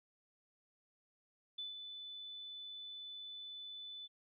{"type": "tone with ADSR envelope", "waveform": "sine", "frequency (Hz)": 3498, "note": "A7", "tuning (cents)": -11, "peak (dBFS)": -40, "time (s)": [1.58, 4.08], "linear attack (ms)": 8, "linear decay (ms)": 150, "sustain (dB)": -6, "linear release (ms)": 30, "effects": []}